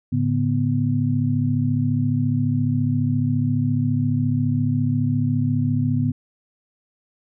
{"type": "tone cluster", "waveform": "sine", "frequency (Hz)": [108.1, 142.6, 248], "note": ["A2", "C#3", "B3"], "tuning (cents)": [-30, 49, 7], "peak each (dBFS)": -22, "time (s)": [0.12, 6.12], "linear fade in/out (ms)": 10, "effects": []}